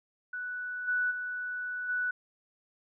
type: tone with level steps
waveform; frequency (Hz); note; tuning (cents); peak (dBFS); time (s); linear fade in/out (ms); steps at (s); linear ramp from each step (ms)
sine; 1482; F#6; +2; -34 / -26 / -33 / -28; 0.33-2.11; 5; 0.87 / 1.1 / 1.88; 20
effects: none